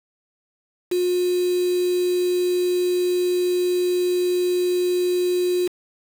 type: tone with quantisation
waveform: sine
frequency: 358.8 Hz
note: F4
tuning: 47 cents sharp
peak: -18 dBFS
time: 0.91-5.68 s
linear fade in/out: 10 ms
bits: 5
effects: none